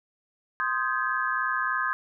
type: chord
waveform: sine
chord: Ab major seventh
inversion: first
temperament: equal with one note detuned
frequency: 1046.5 / 1244.5 / 1568 / 1691.2 Hz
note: C6 / Eb6 / G6 / Ab6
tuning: 0 / 0 / 0 / +31 cents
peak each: -30 dBFS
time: 0.6-1.93 s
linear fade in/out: 0 ms
effects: none